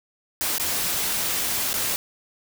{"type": "noise with dropouts", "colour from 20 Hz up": "white", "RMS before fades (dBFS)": -25, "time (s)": [0.41, 1.96], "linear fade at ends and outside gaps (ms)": 0, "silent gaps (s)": [[0.581, 0.598], [1.731, 1.74]], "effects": []}